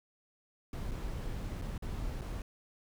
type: noise with dropouts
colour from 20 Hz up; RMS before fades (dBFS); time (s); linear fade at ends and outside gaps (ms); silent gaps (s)
brown; -38; 0.73-2.42; 2; 0.912-0.916 / 1.615-1.62 / 1.779-1.823 / 2.211-2.216
effects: none